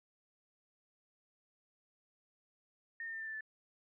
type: tone with pitch steps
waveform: sine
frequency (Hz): 1833 / 1816.1 / 1799.4 / 1782.9 / 1766.5 / 1750.2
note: A#6 / A#6 / A6 / A6 / A6 / A6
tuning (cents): -30 / -46 / +38 / +22 / +6 / -10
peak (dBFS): -40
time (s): 3-3.408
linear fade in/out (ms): 2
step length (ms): 68
effects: none